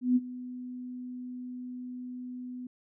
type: tone with ADSR envelope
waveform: sine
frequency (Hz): 249.7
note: B3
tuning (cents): +19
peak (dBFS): -19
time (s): 0.01-2.67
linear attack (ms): 150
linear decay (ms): 35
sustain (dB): -18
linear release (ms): 4
effects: none